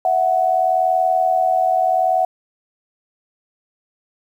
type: tone pair together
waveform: sine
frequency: 659.3 / 740 Hz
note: E5 / F#5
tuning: 0 / 0 cents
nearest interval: major second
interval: 200 cents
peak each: -19 / -15 dBFS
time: 0.05-2.25 s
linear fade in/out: 2 ms
effects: 8-bit